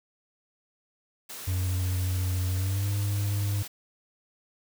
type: high-pass noise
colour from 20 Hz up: white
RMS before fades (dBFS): -40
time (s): 1.29-3.68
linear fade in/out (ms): 10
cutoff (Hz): 110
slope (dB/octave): 48
type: tone with pitch glide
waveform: triangle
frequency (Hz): 91.4 to 100.83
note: F#2 to G2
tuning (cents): -21 to +49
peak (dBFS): -23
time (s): 1.47-3.63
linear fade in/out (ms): 10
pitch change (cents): +170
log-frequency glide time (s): 2.5-2.9
effects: none

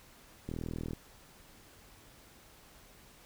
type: click train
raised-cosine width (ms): 3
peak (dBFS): -25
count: 19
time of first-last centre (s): 0.49-0.933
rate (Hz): 40.6
effects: pink hiss -58 dBFS RMS until 3.25 s

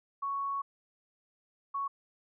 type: tone bursts at uneven times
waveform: sine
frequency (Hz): 1111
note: C#6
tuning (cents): +4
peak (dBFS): -31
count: 2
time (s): 0.22-0.62 / 1.74-1.88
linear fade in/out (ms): 10
effects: none

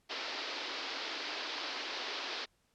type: band-pass noise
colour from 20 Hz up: white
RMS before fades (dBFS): -40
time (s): 0.09-2.46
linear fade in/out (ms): 20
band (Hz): 270 to 5000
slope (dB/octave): 48
effects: pink hiss -74 dBFS RMS until 2.74 s + low-pass 11000 Hz 12 dB/octave

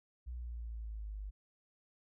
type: linear sweep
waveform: sine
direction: down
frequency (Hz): 61.74 to 49.28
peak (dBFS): -40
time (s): 0.26-1.31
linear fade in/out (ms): 20
effects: none

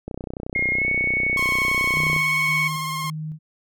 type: click train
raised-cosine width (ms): 2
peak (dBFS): -17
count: 66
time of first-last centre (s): 0.08-2.163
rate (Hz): 31.2
type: tone with pitch glide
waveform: sine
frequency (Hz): 2142 to 2219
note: C7 to C#7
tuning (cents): +40 to +1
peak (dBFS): -19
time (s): 0.55-2.68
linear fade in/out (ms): 5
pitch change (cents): +61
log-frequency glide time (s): 0.73-0.87
type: tone with vibrato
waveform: sawtooth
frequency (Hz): 1069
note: C6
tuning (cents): +37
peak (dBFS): -22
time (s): 1.37-3.1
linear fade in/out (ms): 2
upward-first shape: triangle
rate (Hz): 18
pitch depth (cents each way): 39
type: tone with tremolo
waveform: sine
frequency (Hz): 155.56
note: D#3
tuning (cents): 0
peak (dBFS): -27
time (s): 1.93-3.39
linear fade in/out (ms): 50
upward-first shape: square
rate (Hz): 1.8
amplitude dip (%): 35
effects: none

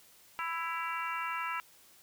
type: harmonic tone with a mistuned harmonic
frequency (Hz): 331.2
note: E4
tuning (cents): +8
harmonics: 3 / 4 / 5 / 6 / 7 / 8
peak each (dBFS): -38 / -37 / -43 / -45 / -42 / -43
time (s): 0.39-1.6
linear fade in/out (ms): 0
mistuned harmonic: 8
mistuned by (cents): +69
effects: white hiss -60 dBFS RMS until 2.02 s

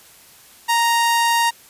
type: tone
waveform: sawtooth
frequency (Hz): 932.3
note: A#5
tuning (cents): 0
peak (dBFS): -11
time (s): 0.68-1.51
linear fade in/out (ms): 20
effects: white hiss -47 dBFS RMS until 1.69 s + resampled to 32000 Hz

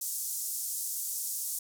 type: band-pass noise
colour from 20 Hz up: white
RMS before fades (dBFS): -35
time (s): 0.01-1.59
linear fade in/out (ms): 5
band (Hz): 6200 to 14000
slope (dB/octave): 24
effects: none

